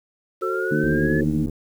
sine chord, F# diminished, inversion none, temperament just, 370 / 444 / 532.8 Hz, F#4 / A4 / C5, 0 / +16 / +31 cents, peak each -25 / -28 / -31 dBFS, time 0.41-1.25 s, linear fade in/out 20 ms
sine linear sweep, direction up, 1318.5 to 1735 Hz, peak -26 dBFS, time 0.42-1.21 s, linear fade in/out 5 ms
harmonic tone, 76.5 Hz, D#2, 29 cents flat, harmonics 2 / 3 / 4, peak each -24 / -24 / -24 dBFS, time 0.71-1.46 s, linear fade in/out 5 ms
click train, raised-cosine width 3 ms, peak -18 dBFS, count 54, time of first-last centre 0.84-1.497 s, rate 80.7 Hz
effects 8-bit

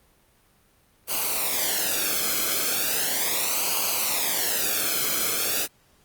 white noise with flanger, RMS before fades -25 dBFS, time 1.07-5.68 s, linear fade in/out 50 ms, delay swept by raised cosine 0.54 to 1.09 ms, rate 0.37 Hz, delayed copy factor -0.7, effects pink hiss -61 dBFS RMS until 6.04 s + Opus 32 kbps

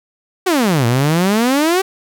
sawtooth exponential two-way sweep, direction down then up, 392 to 113.8 to 392 Hz, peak -8 dBFS, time 0.46-1.82 s, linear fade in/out 10 ms, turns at 0.86 s, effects none

